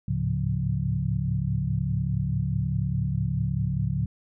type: tone cluster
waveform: sine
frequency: 71.2 / 107 / 111.8 / 137.6 / 176.3 Hz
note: C#2 / A2 / A2 / C#3 / F3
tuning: +47 / -48 / +28 / -12 / +17 cents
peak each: -33 / -29 / -36 / -27 / -30 dBFS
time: 0.08-4.06 s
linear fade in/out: 5 ms
effects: none